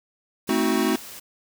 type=noise; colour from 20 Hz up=white; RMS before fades=-40 dBFS; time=0.47-1.2 s; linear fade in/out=10 ms
type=chord; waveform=square; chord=A diminished seventh; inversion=none; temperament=equal with one note detuned; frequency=220 / 261.6 / 317.5 / 370 Hz; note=A3 / C4 / Eb4 / Gb4; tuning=0 / 0 / +35 / 0 cents; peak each=-26 dBFS; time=0.49-0.96 s; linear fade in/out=2 ms
effects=none